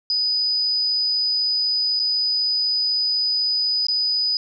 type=tone with dropouts; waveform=sine; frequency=4978 Hz; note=D#8; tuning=in tune; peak=-18 dBFS; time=0.1-4.37 s; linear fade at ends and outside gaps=1 ms; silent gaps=1.993-1.998 / 3.868-3.884 s; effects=none